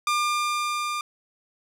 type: tone with level ramp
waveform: sawtooth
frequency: 1200 Hz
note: D6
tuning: 37 cents sharp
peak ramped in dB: -17 to -23 dBFS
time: 0.07-1.01 s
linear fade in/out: 2 ms
effects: low-pass 10000 Hz 12 dB/octave